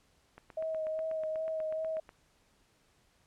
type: click train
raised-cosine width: 0.5 ms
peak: -34 dBFS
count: 15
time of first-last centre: 0.38-2.091 s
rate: 8.18 Hz
type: tone with vibrato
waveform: sine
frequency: 634 Hz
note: D#5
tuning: 32 cents sharp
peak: -32 dBFS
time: 0.57-2 s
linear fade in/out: 5 ms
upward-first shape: sine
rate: 2.5 Hz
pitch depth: 19 cents each way
effects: pink hiss -69 dBFS RMS until 3.26 s + low-pass 10000 Hz 12 dB/octave